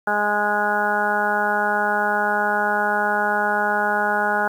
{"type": "harmonic tone", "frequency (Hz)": 207.7, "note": "G#3", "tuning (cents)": 0, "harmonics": [1, 2, 3, 4, 5, 6, 7, 8], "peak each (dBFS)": [-31, -29, -27, -22, -30, -32, -22, -31], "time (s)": [0.07, 4.48], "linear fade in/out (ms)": 5, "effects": ["8-bit"]}